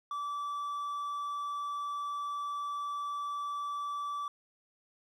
triangle tone, 1158 Hz, D6, 25 cents flat, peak -32 dBFS, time 0.11-4.28 s, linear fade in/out 2 ms, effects none

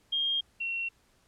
sine tone pair in turn, 3224 / 2728 Hz, G7 / F7, +48 / -41 cents, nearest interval minor third, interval 289 cents, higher first, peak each -26 / -30 dBFS, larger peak first, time 0.12-0.41 / 0.6-0.89 s, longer neither, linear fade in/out 10 ms, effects pink hiss -66 dBFS RMS until 1.27 s + low-pass 11000 Hz 12 dB/octave

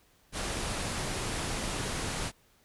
pink low-pass noise, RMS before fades -34 dBFS, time 0.32-2.32 s, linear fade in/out 50 ms, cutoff 11000 Hz, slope 96 dB/octave, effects pink hiss -65 dBFS RMS until 2.64 s

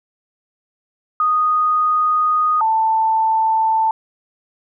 sine tone pair in turn, 1240 / 886.5 Hz, D#6 / A5, -6 / +13 cents, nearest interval tritone, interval 581 cents, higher first, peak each -13 dBFS, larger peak neither, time 1.2-2.61 / 2.61-3.91 s, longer first, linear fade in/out 2 ms, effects none

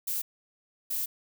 violet noise bursts at uneven times, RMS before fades -31 dBFS, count 2, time 0.07-0.22 / 0.9-1.06 s, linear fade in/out 10 ms, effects none

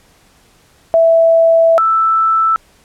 sine tone pair in turn, 659.3 / 1321.2 Hz, E5 / E6, 0 / +4 cents, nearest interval octave, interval 1204 cents, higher second, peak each -6 / -9 dBFS, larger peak first, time 0.94-1.78 / 1.78-2.56 s, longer first, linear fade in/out 0 ms, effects pink hiss -50 dBFS RMS until 2.84 s + low-pass 12000 Hz 12 dB/octave

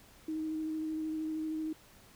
sine tone with vibrato, 314 Hz, D#4, 16 cents sharp, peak -33 dBFS, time 0.28-1.73 s, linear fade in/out 5 ms, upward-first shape square, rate 13 Hz, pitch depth 11 cents each way, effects pink hiss -59 dBFS RMS until 2.15 s

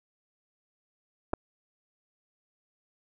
clicks, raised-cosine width 1 ms, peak -21 / -13 dBFS, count 2, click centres 1.333 / 1.336 s, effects none

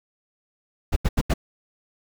brown noise bursts, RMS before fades -19 dBFS, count 4, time 0.92-1.339 s, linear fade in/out 10 ms, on 44 ms, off 81 ms, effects none

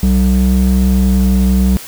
triangle ring-modulated tone, 126.8 Hz, B2, 46 cents sharp, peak -3 dBFS, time 0.03-1.77 s, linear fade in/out 0 ms, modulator 63.6 Hz, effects white hiss -31 dBFS RMS until 1.87 s

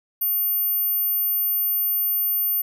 sine tone, 13500 Hz, G#9, 27 cents sharp, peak -17 dBFS, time 0.21-2.62 s, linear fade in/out 10 ms, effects tanh soft clip ceiling -18 dBFS

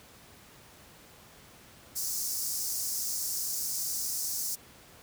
pink high-pass noise, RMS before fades -33 dBFS, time 1.95-4.56 s, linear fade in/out 20 ms, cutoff 5000 Hz, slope 48 dB/octave, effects pink hiss -54 dBFS RMS until 5.02 s + high-pass 60 Hz 12 dB/octave

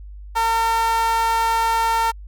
sawtooth tone with high-pass filter, 454.7 Hz, A#4, 43 cents flat, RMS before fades -19 dBFS, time 0.35-2.12 s, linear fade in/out 20 ms, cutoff 1000 Hz, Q 6.1, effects added 50 Hz sine -34 dBFS peak until 2.27 s

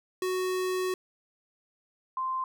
square / sine tone pair in turn, 370 / 1042.6 Hz, F#4 / C6, 0 / -6 cents, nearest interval octave + tritone, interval 1794 cents, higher second, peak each -28 dBFS, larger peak neither, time 0.22-0.94 / 2.17-2.44 s, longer first, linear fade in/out 2 ms, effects none

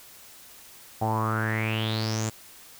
sawtooth tone with low-pass filter sweep, 110 Hz, A2, in tune, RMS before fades -27 dBFS, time 1.01-2.3 s, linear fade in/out 10 ms, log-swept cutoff 750 to 7500 Hz, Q 8.3, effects white hiss -49 dBFS RMS until 2.79 s

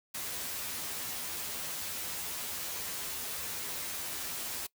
white noise with comb filter, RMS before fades -38 dBFS, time 0.14-4.67 s, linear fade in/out 10 ms, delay 12 ms, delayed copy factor +0.8, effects noise-tail reverb RT60 0.1 s tail -22 dB re dry

